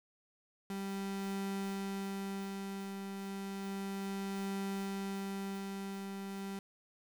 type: tone with tremolo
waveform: 35% pulse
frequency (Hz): 196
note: G3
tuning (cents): 0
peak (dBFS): -34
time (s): 0.7-6.59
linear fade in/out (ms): 2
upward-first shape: triangle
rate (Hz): 0.32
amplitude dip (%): 45
effects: 10-bit